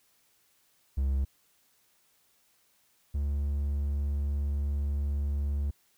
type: tone pair in turn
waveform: triangle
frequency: 67.7 / 71.39 Hz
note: C#2 / D2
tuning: -40 / -48 cents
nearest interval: minor second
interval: 92 cents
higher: second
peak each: -23 / -25 dBFS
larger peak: first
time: 0.97-1.25 / 3.14-5.71 s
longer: second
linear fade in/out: 10 ms
effects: white hiss -68 dBFS RMS until 5.97 s